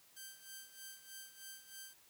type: tone with tremolo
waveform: 5% pulse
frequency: 1567 Hz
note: G6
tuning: 1 cent flat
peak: -37 dBFS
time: 0.16-1.94 s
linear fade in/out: 10 ms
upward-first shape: sine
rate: 3.2 Hz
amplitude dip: 75%
effects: white hiss -66 dBFS RMS until 2.09 s